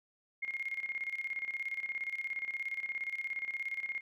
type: tone with tremolo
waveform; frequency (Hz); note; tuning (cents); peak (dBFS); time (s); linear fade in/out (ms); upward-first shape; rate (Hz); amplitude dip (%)
sine; 2141; C7; +39; -33; 0.42-4.01; 10; square; 17; 70
effects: none